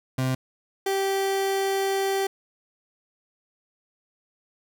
30% pulse tone pair in turn, 130 / 389.6 Hz, C3 / G4, -11 / -11 cents, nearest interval octave + perfect fifth, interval 1900 cents, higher second, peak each -20 dBFS, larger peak neither, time 0.18-0.35 / 0.86-2.27 s, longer second, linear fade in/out 5 ms, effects none

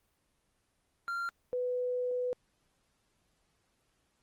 triangle / sine tone pair in turn, 1384 / 497 Hz, F6 / B4, -16 / +11 cents, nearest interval octave + tritone, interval 1773 cents, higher first, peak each -31 / -30 dBFS, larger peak second, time 1.08-1.29 / 1.53-2.33 s, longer second, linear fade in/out 0 ms, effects pink hiss -75 dBFS RMS until 4.22 s + Opus 24 kbps

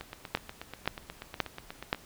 two click trains, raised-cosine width 0.3 ms, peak -10 / -23 dBFS, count 4 / 17, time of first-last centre 0.35-1.929 / 0.01-1.947 s, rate 1.9 / 8.26 Hz, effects pink hiss -54 dBFS RMS until 2.05 s

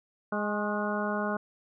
harmonic tone with a mistuned harmonic, 207.7 Hz, G#3, in tune, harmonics 1 / 2 / 3 / 4 / 5 / 6 / 7, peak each -32 / -36 / -34 / -38 / -37 / -39 / -36 dBFS, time 0.32-1.37 s, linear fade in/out 5 ms, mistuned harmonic 5, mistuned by +46 cents, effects none

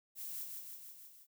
violet noise with echo, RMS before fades -44 dBFS, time 0.15-0.47 s, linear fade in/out 50 ms, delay 160 ms, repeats 5, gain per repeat -3 dB, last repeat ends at 1.27 s, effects none

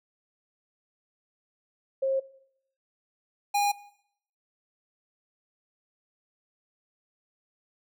sine / square tone pair in turn, 536 / 816.1 Hz, C5 / G#5, +42 / -31 cents, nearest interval perfect fifth, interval 727 cents, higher second, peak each -23 dBFS, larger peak neither, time 2.02-2.2 / 3.54-3.72 s, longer neither, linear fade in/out 10 ms, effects noise-tail reverb RT60 0.7 s tail -19 dB re dry

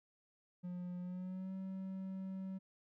triangle tone with pitch glide, 178.5 to 190.21 Hz, F3 to F#3, +38 to +48 cents, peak -39 dBFS, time 0.63-2.59 s, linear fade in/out 20 ms, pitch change +110 cents, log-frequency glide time 1-1.53 s, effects none

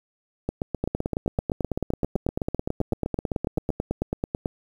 two click trains, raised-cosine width 2 ms, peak -11 / -12 dBFS, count 34 / 26, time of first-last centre 0.84-4.458 / 0.49-3.703 s, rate 9.12 / 7.78 Hz, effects 8-bit

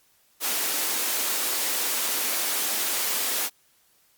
white high-pass noise, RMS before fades -26 dBFS, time 0.4-3.5 s, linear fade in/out 50 ms, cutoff 250 Hz, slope 24 dB/octave, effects white hiss -63 dBFS RMS until 4.17 s + Opus 48 kbps

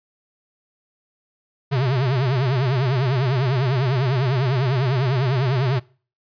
square tone with vibrato, 130.7 Hz, C3, 1 cent flat, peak -18 dBFS, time 1.71-5.8 s, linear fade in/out 20 ms, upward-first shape triangle, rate 10 Hz, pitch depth 180 cents each way, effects noise-tail reverb RT60 0.4 s tail -23 dB re dry + resampled to 11025 Hz

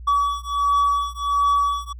triangle beating tone pair, 1139 / 1140.4 Hz, C#6 / C#6, +47 / +49 cents, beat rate 1.4 Hz, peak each -19 dBFS, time 0.07-1.93 s, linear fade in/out 10 ms, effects added 60 Hz sine -34 dBFS peak until 1.99 s

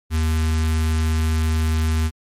square tone with notch filter, 79.2 Hz, D#2, 31 cents sharp, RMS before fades -19 dBFS, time 0.1-2.11 s, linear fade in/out 50 ms, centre 580 Hz, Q 0.75, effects MP3 64 kbps

